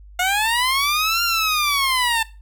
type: linear two-way sweep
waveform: 15% pulse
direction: up then down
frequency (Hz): 711 to 1400 to 884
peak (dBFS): -11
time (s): 0.19-2.23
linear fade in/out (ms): 5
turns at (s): 1.23
effects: noise-tail reverb RT60 0.3 s tail -19 dB re dry + added 50 Hz sine -40 dBFS peak until 2.41 s